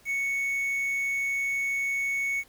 triangle tone with quantisation, 2217 Hz, C#7, in tune, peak -24 dBFS, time 0.05-2.44 s, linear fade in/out 50 ms, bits 8, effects pink hiss -58 dBFS RMS until 2.48 s

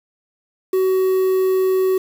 triangle tone with quantisation, 376.2 Hz, F#4, 29 cents sharp, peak -12 dBFS, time 0.73-1.98 s, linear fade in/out 5 ms, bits 6, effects none

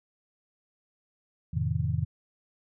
sine chord, F dominant seventh, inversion none, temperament just, 87.31 / 109.13 / 130.96 / 157.15 Hz, F2 / A2 / C3 / Eb3, 0 / -14 / +2 / +18 cents, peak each -31 dBFS, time 1.53-2.05 s, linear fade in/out 10 ms, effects none

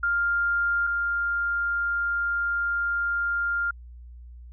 sine tone pair in turn, 1400 / 1400 Hz, F6 / F6, +4 / +4 cents, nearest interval unison, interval 0 cents, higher neither, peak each -21 / -23 dBFS, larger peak first, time 0.03-0.87 / 0.87-3.71 s, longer second, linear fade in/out 5 ms, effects added 60 Hz sine -41 dBFS peak until 4.52 s

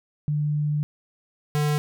sine / square tone pair in turn, 148.8 / 148.8 Hz, D3 / D3, +23 / +23 cents, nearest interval unison, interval 0 cents, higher neither, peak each -21 dBFS, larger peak neither, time 0.28-0.83 / 1.55-1.78 s, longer first, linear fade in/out 0 ms, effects none

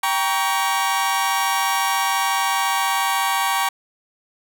sawtooth chord, G diminished, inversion none, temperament just, 784 / 940.8 / 1128.9 Hz, G5 / Bb5 / Db6, 0 / +16 / +31 cents, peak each -19 dBFS, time 0.03-3.69 s, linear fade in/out 5 ms, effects none

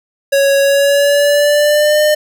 square tone with pitch glide, 554.4 to 604.6 Hz, C#5 to D#5, 0 to -50 cents, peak -9 dBFS, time 0.32-2.15 s, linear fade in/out 10 ms, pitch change +150 cents, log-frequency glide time 0.61-2.01 s, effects none

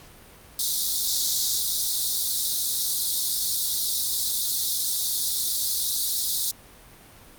pink high-pass noise, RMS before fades -25 dBFS, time 0.59-6.51 s, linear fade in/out 2 ms, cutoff 3600 Hz, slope 96 dB/octave, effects pink hiss -49 dBFS RMS until 7.38 s + Opus 48 kbps

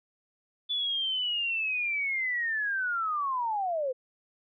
sine linear sweep, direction down, 3473 to 493.9 Hz, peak -27 dBFS, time 0.69-3.93 s, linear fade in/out 20 ms, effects none

